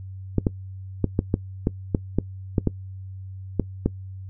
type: clicks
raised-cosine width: 3 ms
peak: -6 dBFS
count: 12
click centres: 0.383 / 0.468 / 1.043 / 1.191 / 1.341 / 1.671 / 1.948 / 2.186 / 2.582 / 2.673 / 3.597 / 3.86 s
effects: noise-tail reverb RT60 0.1 s tail -20 dB re dry + added 95 Hz sine -34 dBFS peak until 4.29 s